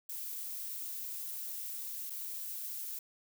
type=noise with dropouts; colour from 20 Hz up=violet; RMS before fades=-41 dBFS; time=0.09-2.99 s; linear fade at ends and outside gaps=5 ms; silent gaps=2.099-2.103 s; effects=none